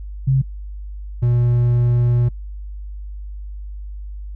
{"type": "tone pair in turn", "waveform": ["sine", "triangle"], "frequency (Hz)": [133.6, 120.65], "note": ["C3", "B2"], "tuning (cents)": [36, -40], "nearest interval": "major second", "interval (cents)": 176, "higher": "first", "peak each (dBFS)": [-12, -11], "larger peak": "second", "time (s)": [[0.27, 0.42], [1.22, 2.29]], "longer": "second", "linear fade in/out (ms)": 10, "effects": ["noise-tail reverb RT60 0.1 s tail -26 dB re dry", "added 50 Hz sine -28 dBFS peak until 4.35 s"]}